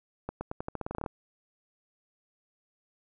accelerating click train, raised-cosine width 1 ms, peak -20 dBFS, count 14, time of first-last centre 0.29-1.062 s, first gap 120 ms, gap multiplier 0.87, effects none

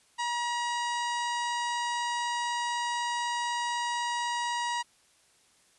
harmonic tone, 956 Hz, A#5, 43 cents sharp, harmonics 1 / 2 / 3 / 4 / 5 / 6 / 7 / 8 / 9, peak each -30 / -36 / -40 / -42 / -44 / -46 / -47 / -48 / -49 dBFS, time 0.18-4.83 s, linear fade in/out 20 ms, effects white hiss -64 dBFS RMS until 5.78 s + resampled to 24000 Hz

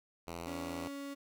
5% pulse tone with vibrato, 84.7 Hz, E2, 48 cents sharp, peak -30 dBFS, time 0.27-0.88 s, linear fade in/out 5 ms, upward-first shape square, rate 14 Hz, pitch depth 22 cents each way
35% pulse tone, 280 Hz, C#4, 18 cents sharp, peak -39 dBFS, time 0.46-1.15 s, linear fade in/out 20 ms
effects none

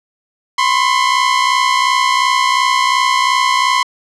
sawtooth tone pair together, 1008.2 / 1071 Hz, B5 / C6, +35 / +40 cents, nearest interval minor second, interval 105 cents, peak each -10 dBFS, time 0.58-3.83 s, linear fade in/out 5 ms, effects low-pass 6000 Hz 12 dB/octave

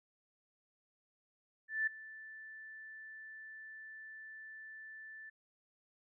sine tone with ADSR envelope, 1760 Hz, A6, in tune, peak -29 dBFS, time 1.68-5.3 s, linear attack 190 ms, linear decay 7 ms, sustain -19 dB, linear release 10 ms, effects none

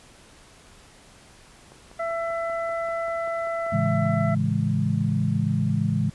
click train, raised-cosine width 1 ms, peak -32 dBFS, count 13, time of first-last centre 1.72-4.055 s, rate 5.14 Hz
harmonic tone, 668 Hz, E5, 23 cents sharp, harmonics 1 / 2 / 3, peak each -26 / -32 / -36 dBFS, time 1.99-4.35 s, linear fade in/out 10 ms
sine chord, A major seventh, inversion none, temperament equal, 110 / 138.59 / 164.81 / 207.7 Hz, A2 / C#3 / E3 / G#3, 0 / 0 / 0 / 0 cents, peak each -26 dBFS, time 3.72-6.1 s, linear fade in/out 10 ms
effects pink hiss -51 dBFS RMS until 6.14 s + resampled to 24000 Hz

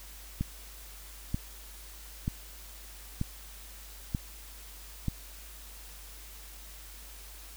click train, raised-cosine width 5 ms, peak -17 dBFS, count 6, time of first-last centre 0.41-5.083 s, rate 1.07 Hz, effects added 50 Hz sine -48 dBFS peak until 7.56 s + white hiss -50 dBFS RMS until 7.56 s

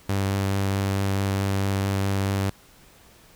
sawtooth tone with vibrato, 98 Hz, G2, in tune, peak -18 dBFS, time 0.09-2.5 s, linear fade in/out 5 ms, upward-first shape triangle, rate 4.6 Hz, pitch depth 12 cents each way, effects pink hiss -53 dBFS RMS until 3.35 s

